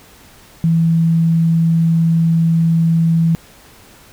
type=tone; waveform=sine; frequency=164.81 Hz; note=E3; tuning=in tune; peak=-10 dBFS; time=0.64-3.35 s; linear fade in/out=0 ms; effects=pink hiss -44 dBFS RMS until 4.12 s